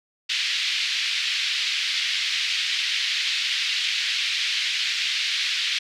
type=band-pass noise; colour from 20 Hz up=white; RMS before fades=-25 dBFS; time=0.29-5.79 s; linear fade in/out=10 ms; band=2100 to 4200 Hz; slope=24 dB/octave; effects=none